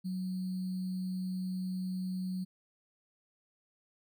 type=tone with sample-and-hold; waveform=sine; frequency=185 Hz; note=F#3; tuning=in tune; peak=-33 dBFS; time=0.04-2.45 s; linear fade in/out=20 ms; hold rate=4410 Hz; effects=none